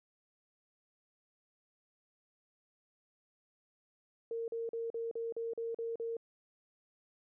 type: tone bursts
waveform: sine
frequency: 459.9 Hz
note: A#4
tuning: 23 cents flat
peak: -35 dBFS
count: 9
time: 4.31-6.168 s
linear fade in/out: 2 ms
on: 170 ms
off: 41 ms
effects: none